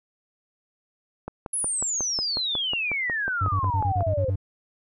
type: click train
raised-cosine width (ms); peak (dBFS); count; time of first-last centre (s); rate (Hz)
1; -18; 16; 1.28-4.007; 5.5
type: exponential sweep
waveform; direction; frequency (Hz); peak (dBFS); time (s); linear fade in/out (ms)
sine; down; 10720 to 505; -24; 1.53-4.3; 5
type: tone bursts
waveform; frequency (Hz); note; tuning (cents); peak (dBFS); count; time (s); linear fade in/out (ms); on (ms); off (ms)
triangle; 96.3; G2; -30; -20; 9; 3.41-4.358; 5; 76; 33
effects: none